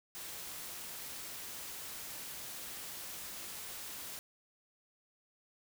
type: noise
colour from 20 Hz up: white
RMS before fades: -45 dBFS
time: 0.15-4.19 s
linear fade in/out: 0 ms
effects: none